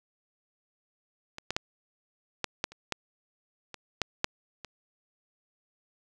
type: clicks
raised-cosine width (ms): 0.2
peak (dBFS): -22 / -13 / -10 / -11 / -10 / -30 / -12 / -23 / -9 / -7 / -23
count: 11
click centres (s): 1.384 / 1.506 / 1.565 / 2.443 / 2.641 / 2.72 / 2.923 / 3.743 / 4.017 / 4.244 / 4.647
effects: none